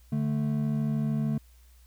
triangle tone pair together, 146.83 / 220 Hz, D3 / A3, 0 / 0 cents, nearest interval perfect fifth, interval 700 cents, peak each -26 dBFS, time 0.12-1.38 s, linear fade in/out 5 ms, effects added 60 Hz sine -53 dBFS peak until 1.86 s + white hiss -64 dBFS RMS until 1.86 s

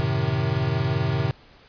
square chord, F# diminished seventh, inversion none, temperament equal, 92.5 / 110 / 130.81 / 155.56 Hz, F#2 / A2 / C3 / Eb3, 0 / 0 / 0 / 0 cents, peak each -31 / -28 / -25 / -29 dBFS, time 0-1.31 s, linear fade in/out 0 ms, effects pink hiss -52 dBFS RMS until 1.68 s + resampled to 11025 Hz

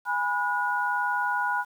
sine tone cluster, 825 / 986 / 1447 Hz, G#5 / B5 / F#6, -12 / -3 / -39 cents, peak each -30 / -28 / -27 dBFS, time 0.05-1.65 s, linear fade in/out 50 ms, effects 9-bit

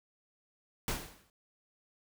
pink noise with exponential decay, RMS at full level -32 dBFS, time 0.88-1.3 s, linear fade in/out 1 ms, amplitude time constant 90 ms, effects none

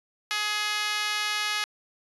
5% pulse tone with high-pass filter, 420 Hz, G#4, 19 cents sharp, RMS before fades -28 dBFS, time 0.31-1.64 s, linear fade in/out 0 ms, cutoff 1200 Hz, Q 1.1, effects resampled to 24000 Hz

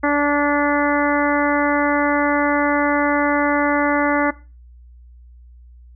harmonic tone, 290 Hz, D4, 22 cents flat, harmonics 1 / 2 / 3 / 4 / 5 / 6 / 7, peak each -18 / -21 / -23 / -24 / -25 / -26 / -26 dBFS, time 0.03-4.31 s, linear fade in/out 10 ms, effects noise-tail reverb RT60 0.3 s tail -17 dB re dry + added 60 Hz sine -41 dBFS peak until 5.95 s

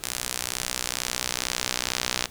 sawtooth tone with band-pass filter sweep, 62.2 Hz, B1, 13 cents sharp, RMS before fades -30 dBFS, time 0.03-2.26 s, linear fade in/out 5 ms, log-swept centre 9300 to 5200 Hz, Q 0.87, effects pink hiss -47 dBFS RMS until 2.3 s

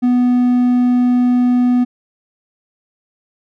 triangle tone, 246.9 Hz, B3, in tune, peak -8 dBFS, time 0.02-1.85 s, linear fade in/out 20 ms, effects none

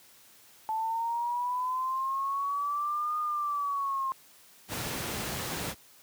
sine linear two-way sweep, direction up then down, 873 to 1225 to 1059 Hz, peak -28 dBFS, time 0.69-4.12 s, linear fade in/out 0 ms, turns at 3.18 s
pink noise, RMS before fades -34 dBFS, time 4.68-5.75 s, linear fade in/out 50 ms
effects white hiss -57 dBFS RMS until 6.02 s + high-pass 80 Hz 12 dB/octave

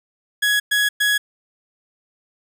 30% pulse tone bursts, 1673 Hz, G#6, 12 cents sharp, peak -13 dBFS, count 3, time 0.42-1.18 s, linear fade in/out 10 ms, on 180 ms, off 110 ms, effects none

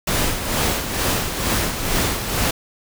pink noise with tremolo, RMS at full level -19 dBFS, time 0.07-2.51 s, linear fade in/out 5 ms, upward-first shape sine, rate 2.2 Hz, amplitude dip 55%, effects none

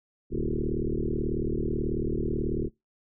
sine tone with frequency modulation, 184 Hz, F#3, 9 cents flat, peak -25 dBFS, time 0.3-2.7 s, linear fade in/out 50 ms, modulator 38.3 Hz, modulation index 5.8, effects noise-tail reverb RT60 0.2 s tail -25 dB re dry

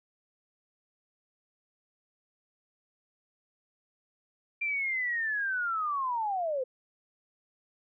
sine linear sweep, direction down, 2383 to 493.9 Hz, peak -28 dBFS, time 4.61-6.64 s, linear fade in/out 10 ms, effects none

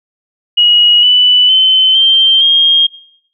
sine tone with pitch steps, 2900 / 2980 / 3062 / 3146 / 3233 Hz, F#7 / F#7 / G7 / G7 / G#7, -35 / +12 / -41 / +6 / -47 cents, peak -5 dBFS, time 0.57-2.87 s, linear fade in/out 10 ms, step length 460 ms, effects noise-tail reverb RT60 0.7 s tail -21 dB re dry

